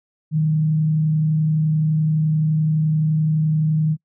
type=tone with frequency modulation; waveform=sine; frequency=155.56 Hz; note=D#3; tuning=in tune; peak=-15 dBFS; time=0.31-3.97 s; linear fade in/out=50 ms; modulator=31.7 Hz; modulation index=0.22; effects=noise-tail reverb RT60 0.1 s tail -25 dB re dry